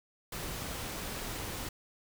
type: noise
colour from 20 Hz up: pink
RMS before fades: -39 dBFS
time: 0.32-1.69 s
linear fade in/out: 5 ms
effects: none